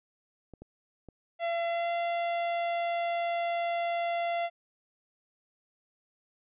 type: clicks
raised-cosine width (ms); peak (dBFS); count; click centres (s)
2; -33; 3; 0.537 / 0.62 / 1.087
type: tone with pitch glide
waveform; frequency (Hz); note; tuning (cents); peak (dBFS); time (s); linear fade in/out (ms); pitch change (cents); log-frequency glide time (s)
45% pulse; 679 to 685.7; F5 to F5; -49 to -32; -28; 1.39-4.5; 50; +17; 1.68-1.91
effects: resampled to 8000 Hz